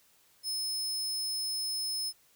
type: tone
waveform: sawtooth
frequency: 5200 Hz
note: E8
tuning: 24 cents flat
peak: -29 dBFS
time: 0.43-2.13 s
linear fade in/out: 50 ms
effects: white hiss -65 dBFS RMS until 2.35 s